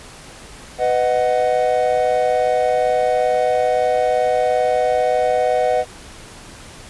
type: chord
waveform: triangle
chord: B major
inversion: none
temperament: equal with one note detuned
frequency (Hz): 499.3 / 622.3 / 740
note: B4 / D#5 / F#5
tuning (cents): +19 / 0 / 0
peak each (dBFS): -17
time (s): 0.78-5.85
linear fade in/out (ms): 50
effects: pink hiss -39 dBFS RMS until 6.89 s + resampled to 24000 Hz